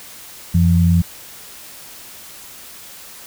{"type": "tone pair together", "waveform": "sine", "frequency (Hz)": [89.1, 171.04], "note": ["F2", "F3"], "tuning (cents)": [35, -36], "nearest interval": "major seventh", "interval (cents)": 1129, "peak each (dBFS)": -13, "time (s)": [0.54, 1.02], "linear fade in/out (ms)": 10, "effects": ["white hiss -38 dBFS RMS until 3.26 s"]}